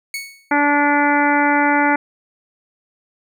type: tone with exponential decay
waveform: sawtooth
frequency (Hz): 2217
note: C#7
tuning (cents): 0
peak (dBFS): -18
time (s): 0.14-0.53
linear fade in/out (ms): 2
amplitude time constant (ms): 83
type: harmonic tone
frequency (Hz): 289.9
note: D4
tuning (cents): -22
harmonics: 1 / 2 / 3 / 4 / 5 / 6 / 7 / 8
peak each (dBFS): -18 / -24 / -17 / -28 / -20 / -25 / -22 / -28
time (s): 0.51-1.96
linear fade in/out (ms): 5
effects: none